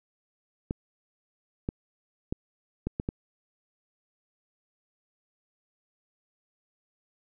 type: clicks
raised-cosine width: 3 ms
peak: -16 dBFS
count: 6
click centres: 0.709 / 1.689 / 2.325 / 2.87 / 2.999 / 3.089 s
effects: none